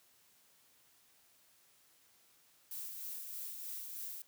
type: noise with tremolo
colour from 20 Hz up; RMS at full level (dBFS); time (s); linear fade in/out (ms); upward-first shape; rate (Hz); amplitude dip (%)
violet; -43; 2.71-4.22; 2; sine; 3.2; 35
effects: white hiss -68 dBFS RMS until 4.27 s + high-pass 60 Hz 12 dB/octave